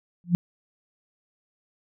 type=tone with exponential growth; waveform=sine; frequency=174.61 Hz; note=F3; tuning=in tune; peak=-12 dBFS; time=0.24-0.35 s; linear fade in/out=0 ms; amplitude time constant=22 ms; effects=none